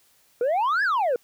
sine exponential two-way sweep, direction up then down, 460 to 1740 to 460 Hz, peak -17 dBFS, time 0.41-1.16 s, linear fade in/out 2 ms, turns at 0.83 s, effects tanh soft clip ceiling -19 dBFS + white hiss -61 dBFS RMS until 1.23 s

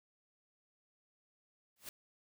white noise with exponential growth, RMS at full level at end -42 dBFS, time 1.76-1.89 s, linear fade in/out 2 ms, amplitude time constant 27 ms, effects none

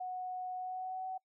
sine tone with pitch glide, 736 to 751.9 Hz, F#5 to F#5, -9 to +28 cents, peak -37 dBFS, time 0-1.18 s, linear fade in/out 10 ms, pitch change +37 cents, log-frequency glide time 0.56-1.06 s, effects noise-tail reverb RT60 0.1 s tail -25 dB re dry

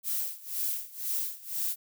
violet noise with tremolo, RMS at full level -30 dBFS, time 0.03-1.76 s, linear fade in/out 50 ms, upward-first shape sine, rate 2 Hz, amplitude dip 90%, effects none

